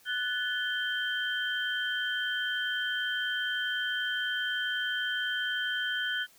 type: tone cluster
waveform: sine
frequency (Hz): 1485 / 1735 / 3134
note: F#6 / A6 / G7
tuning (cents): +6 / -25 / -1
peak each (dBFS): -31 / -36 / -34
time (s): 0.05-6.27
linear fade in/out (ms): 50
effects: white hiss -60 dBFS RMS until 6.38 s